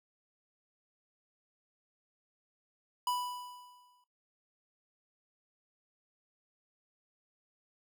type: tone with exponential decay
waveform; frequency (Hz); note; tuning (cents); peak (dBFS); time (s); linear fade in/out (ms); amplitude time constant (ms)
square; 987.8; B5; 0; -30; 3.07-4.04; 2; 210
effects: noise-tail reverb RT60 0.2 s tail -18 dB re dry